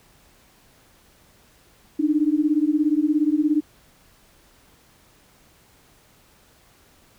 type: beating tone pair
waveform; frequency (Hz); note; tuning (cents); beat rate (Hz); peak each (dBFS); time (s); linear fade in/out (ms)
sine; 293.7 / 310.7; D4 / D#4; 0 / -2; 17; -20; 1.99-3.61; 10
effects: pink hiss -56 dBFS RMS until 7.18 s